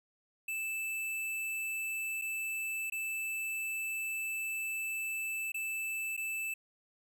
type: tone with dropouts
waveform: square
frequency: 2637 Hz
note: E7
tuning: in tune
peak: -35 dBFS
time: 0.48-6.54 s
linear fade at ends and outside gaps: 5 ms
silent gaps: 2.215-2.219 / 2.9-2.921 / 5.52-5.543 / 6.167-6.175 s
effects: none